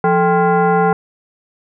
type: tone with frequency modulation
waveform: sine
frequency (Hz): 174.3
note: F3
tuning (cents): -3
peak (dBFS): -10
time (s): 0.04-0.93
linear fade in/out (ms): 2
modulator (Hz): 612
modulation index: 1.6
effects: none